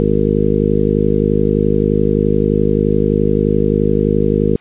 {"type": "harmonic tone", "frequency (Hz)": 51.6, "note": "G#1", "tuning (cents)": -10, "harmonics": [1, 2, 3, 4, 5, 6, 7, 8, 9], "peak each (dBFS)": [-21, -23, -19, -18, -21, -24, -21, -19, -18], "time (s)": [0, 4.56], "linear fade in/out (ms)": 0, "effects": ["white hiss -47 dBFS RMS until 4.6 s", "resampled to 8000 Hz"]}